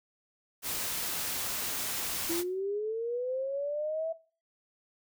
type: noise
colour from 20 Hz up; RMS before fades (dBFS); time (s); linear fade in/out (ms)
white; -34; 0.62-2.44; 50
type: linear sweep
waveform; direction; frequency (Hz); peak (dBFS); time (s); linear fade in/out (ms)
sine; up; 329.6 to 659.3; -30; 2.29-4.13; 10
effects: noise-tail reverb RT60 0.4 s tail -20 dB re dry